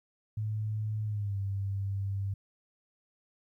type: tone with pitch glide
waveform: sine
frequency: 107.4 to 98.49 Hz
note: A2 to G2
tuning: -41 to +9 cents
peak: -30 dBFS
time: 0.37-2.34 s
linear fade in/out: 5 ms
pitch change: -150 cents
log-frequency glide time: 1.04-1.38 s
effects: 12-bit